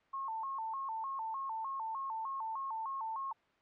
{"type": "tone with vibrato", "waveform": "sine", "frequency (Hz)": 982, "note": "B5", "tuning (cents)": -10, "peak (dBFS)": -36, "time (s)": [0.13, 3.33], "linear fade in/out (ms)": 10, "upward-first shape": "square", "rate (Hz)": 3.3, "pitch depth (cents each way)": 170, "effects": ["white hiss -69 dBFS RMS until 3.61 s", "low-pass 2000 Hz 12 dB/octave"]}